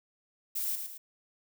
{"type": "noise with echo", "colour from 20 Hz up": "violet", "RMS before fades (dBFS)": -33, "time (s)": [0.55, 0.76], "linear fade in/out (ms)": 10, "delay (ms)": 110, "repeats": 2, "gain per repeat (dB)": -6, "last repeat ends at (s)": 0.98, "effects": []}